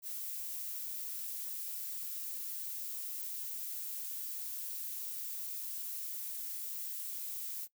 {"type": "noise", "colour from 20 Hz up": "violet", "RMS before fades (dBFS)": -41, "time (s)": [0.02, 7.68], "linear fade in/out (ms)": 50, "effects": ["noise-tail reverb RT60 0.1 s tail -19 dB re dry"]}